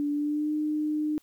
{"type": "tone with pitch glide", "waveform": "sine", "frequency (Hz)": [290.8, 303.5], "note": ["D4", "D#4"], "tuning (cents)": [-17, -43], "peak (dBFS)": -25, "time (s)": [0, 1.18], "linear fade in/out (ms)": 0, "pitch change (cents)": 74, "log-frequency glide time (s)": [0.11, 0.52], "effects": ["white hiss -65 dBFS RMS until 1.22 s"]}